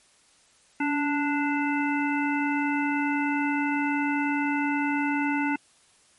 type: harmonic tone with a mistuned harmonic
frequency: 293.7 Hz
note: D4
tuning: in tune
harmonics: 1 / 3 / 5 / 7 / 9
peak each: -25 / -30 / -32 / -33 / -35 dBFS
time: 0.8-5.56 s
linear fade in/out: 5 ms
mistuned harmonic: 1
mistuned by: -46 cents
effects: white hiss -60 dBFS RMS until 6.18 s + MP3 48 kbps